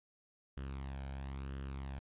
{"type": "tone with flanger", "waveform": "sawtooth", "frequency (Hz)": 67.7, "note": "C#2", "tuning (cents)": -40, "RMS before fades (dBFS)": -43, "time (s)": [0.57, 1.99], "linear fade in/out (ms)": 0, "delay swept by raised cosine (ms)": [0.65, 1.3], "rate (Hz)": 1, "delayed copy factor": 0.55, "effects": ["resampled to 8000 Hz"]}